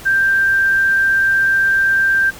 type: tone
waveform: sine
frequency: 1577 Hz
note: G6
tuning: 10 cents sharp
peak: -11 dBFS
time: 0.05-2.31 s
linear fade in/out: 20 ms
effects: added 106 Hz sine -44 dBFS peak until 2.39 s + pink hiss -36 dBFS RMS until 2.39 s